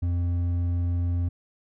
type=tone with hard clipping; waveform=sine; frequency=87.31 Hz; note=F2; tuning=in tune; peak=-24 dBFS; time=0.02-1.29 s; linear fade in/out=10 ms; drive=5 dB; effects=none